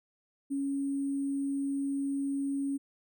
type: tone with sample-and-hold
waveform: sine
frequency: 277.2 Hz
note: C#4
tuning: in tune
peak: -29 dBFS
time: 0.5-2.78 s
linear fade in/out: 20 ms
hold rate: 8820 Hz
effects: none